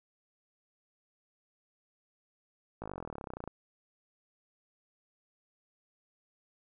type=slowing click train; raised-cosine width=1 ms; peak=-26 dBFS; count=26; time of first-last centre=2.82-3.476 s; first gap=18 ms; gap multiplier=1.03; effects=none